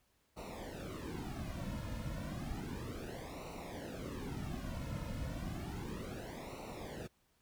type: noise with flanger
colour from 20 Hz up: brown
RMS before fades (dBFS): -43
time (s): 0.36-7.08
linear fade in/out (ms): 20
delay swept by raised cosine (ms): 0.6 to 2.6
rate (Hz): 0.32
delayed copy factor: -0.9
effects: pink hiss -75 dBFS RMS until 7.41 s